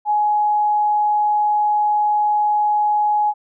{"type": "tone", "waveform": "sine", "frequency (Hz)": 839, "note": "G#5", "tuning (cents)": 17, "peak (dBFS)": -14, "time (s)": [0.05, 3.34], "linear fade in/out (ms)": 50, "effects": []}